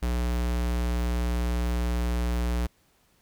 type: tone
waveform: square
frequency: 59.9 Hz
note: A#1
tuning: 48 cents sharp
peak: -25 dBFS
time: 0.02-2.67 s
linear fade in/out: 10 ms
effects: pink hiss -65 dBFS RMS until 3.21 s